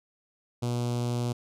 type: tone with notch filter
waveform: sawtooth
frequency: 120.8 Hz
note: B2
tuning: 38 cents flat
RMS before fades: -29 dBFS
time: 0.62-1.33 s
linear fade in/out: 10 ms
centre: 1800 Hz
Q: 0.75
effects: low-pass 10000 Hz 12 dB/octave